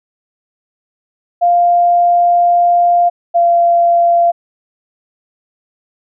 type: tone pair in turn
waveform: sine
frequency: 698.5 / 688.1 Hz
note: F5 / F5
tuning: 0 / -26 cents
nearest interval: unison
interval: 26 cents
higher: first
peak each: -7 dBFS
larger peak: neither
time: 1.41-3.1 / 3.34-4.32 s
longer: first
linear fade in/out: 20 ms
effects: none